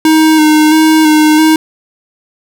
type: tone with vibrato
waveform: square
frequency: 311.1 Hz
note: D#4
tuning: in tune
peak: -5 dBFS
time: 0.05-1.56 s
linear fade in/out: 2 ms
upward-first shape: square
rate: 1.5 Hz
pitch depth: 22 cents each way
effects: none